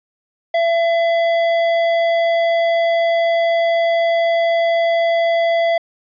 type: tone with hard clipping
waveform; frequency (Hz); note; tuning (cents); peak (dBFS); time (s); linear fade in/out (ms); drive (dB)
sine; 672; E5; +33; -15; 0.54-5.78; 5; 10
effects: resampled to 11025 Hz